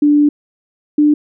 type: tone pair in turn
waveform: sine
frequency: 293.7 / 297.5 Hz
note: D4 / D4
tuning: 0 / +22 cents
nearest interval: unison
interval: 22 cents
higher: second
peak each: -7 dBFS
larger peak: neither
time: 0.02-0.29 / 0.98-1.14 s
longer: first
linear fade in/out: 5 ms
effects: none